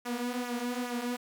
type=tone with flanger; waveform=sawtooth; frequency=244 Hz; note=B3; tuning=21 cents flat; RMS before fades=-34 dBFS; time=0.05-1.17 s; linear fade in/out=10 ms; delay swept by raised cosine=0.22 to 5.72 ms; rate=2.4 Hz; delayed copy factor=-0.65; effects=none